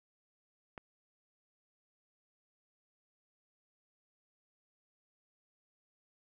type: click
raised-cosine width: 0.5 ms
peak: -29 dBFS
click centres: 0.778 s
effects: none